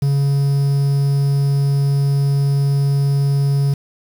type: tone with quantisation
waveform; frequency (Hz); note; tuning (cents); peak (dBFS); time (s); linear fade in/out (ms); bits
triangle; 139.8; C#3; +15; -11; 0.02-3.74; 5; 6
effects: none